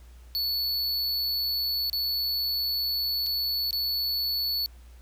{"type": "tone with dropouts", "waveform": "square", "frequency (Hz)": 4435, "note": "C#8", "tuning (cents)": 0, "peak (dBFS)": -26, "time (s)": [0.35, 4.66], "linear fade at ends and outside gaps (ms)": 0, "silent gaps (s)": [[1.898, 1.93], [3.263, 3.267], [3.708, 3.729]], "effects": ["added 60 Hz sine -46 dBFS peak until 5.01 s", "pink hiss -60 dBFS RMS until 5.01 s"]}